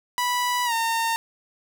sawtooth tone with pitch glide, 984 to 912.8 Hz, B5 to A#5, -7 to -37 cents, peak -18 dBFS, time 0.18-1.16 s, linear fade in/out 0 ms, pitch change -130 cents, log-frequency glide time 0.65-0.73 s, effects none

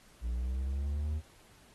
triangle linear sweep, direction up, 57.4 to 78.4 Hz, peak -29 dBFS, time 0.21-1.22 s, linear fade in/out 50 ms, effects pink hiss -61 dBFS RMS until 1.74 s + AAC 32 kbps

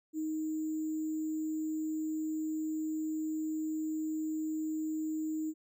sine tone with sample-and-hold, 312.6 Hz, D#4, 8 cents sharp, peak -32 dBFS, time 0.13-5.54 s, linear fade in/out 50 ms, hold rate 7350 Hz, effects none

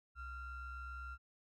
triangle ring-modulated tone, 659.3 Hz, E5, in tune, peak -39 dBFS, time 0.15-1.18 s, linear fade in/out 50 ms, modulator 723 Hz, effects none

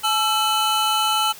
square tone cluster, 857 / 1338 / 3009 Hz, A5 / E6 / F#7, -46 / +25 / +28 cents, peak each -23 dBFS, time 0.03-1.33 s, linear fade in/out 20 ms, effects white hiss -41 dBFS RMS until 1.39 s

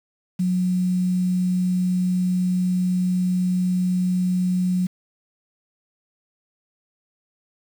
sine tone with quantisation, 182 Hz, F#3, 28 cents flat, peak -18 dBFS, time 0.39-4.87 s, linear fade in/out 10 ms, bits 7, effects none

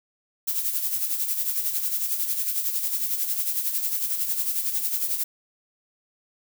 violet noise with tremolo, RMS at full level -24 dBFS, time 0.47-5.24 s, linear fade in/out 10 ms, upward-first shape sine, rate 11 Hz, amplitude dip 55%, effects none

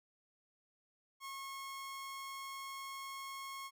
sawtooth tone, 1088 Hz, C#6, 33 cents flat, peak -40 dBFS, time 1.2-3.71 s, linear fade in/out 50 ms, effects none

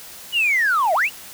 sine linear two-way sweep, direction down then up, 2978 to 607 to 2978 Hz, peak -14 dBFS, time 0.32-1.1 s, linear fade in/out 50 ms, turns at 0.94 s, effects tanh soft clip ceiling -12 dBFS + white hiss -39 dBFS RMS until 1.33 s

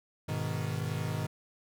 40% pulse chord, G# minor, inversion none, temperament equal with one note detuned, 103.83 / 125.7 / 155.56 Hz, G#2 / B2 / D#3, 0 / +31 / 0 cents, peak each -35 / -36 / -34 dBFS, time 0.28-1.27 s, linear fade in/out 10 ms, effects none

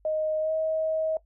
sine tone with pitch glide, 622.3 to 634.6 Hz, D#5 to D#5, 0 to +34 cents, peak -24 dBFS, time 0.05-1.17 s, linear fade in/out 2 ms, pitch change +34 cents, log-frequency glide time 0.4-0.52 s, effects noise-tail reverb RT60 0.1 s tail -18 dB re dry + added 50 Hz sine -59 dBFS peak until 1.25 s

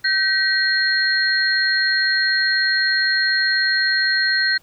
sine tone cluster, 1547 / 1908 / 4239 Hz, G6 / A#6 / C8, -23 / +40 / +22 cents, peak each -20 dBFS, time 0.04-4.58 s, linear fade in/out 10 ms, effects pink hiss -55 dBFS RMS until 4.62 s

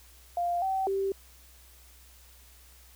sine tone with pitch steps, 698 / 767 / 390 Hz, F5 / G5 / G4, -1 / -38 / -9 cents, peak -26 dBFS, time 0.37-1.12 s, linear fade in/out 2 ms, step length 250 ms, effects added 62 Hz sine -55 dBFS peak until 2.95 s + white hiss -57 dBFS RMS until 2.95 s

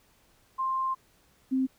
sine tone pair in turn, 1053 / 262.2 Hz, C6 / C4, +11 / +4 cents, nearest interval 2 octaves, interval 2407 cents, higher first, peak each -26 / -23 dBFS, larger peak second, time 0.58-0.95 / 1.51-1.67 s, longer first, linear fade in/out 20 ms, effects pink hiss -64 dBFS RMS until 1.78 s

